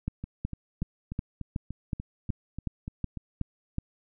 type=two click trains; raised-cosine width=5 ms; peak=-23 / -17 dBFS; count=11 / 11; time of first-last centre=0.24-3.173 / 0.08-3.784 s; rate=3.41 / 2.7 Hz; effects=none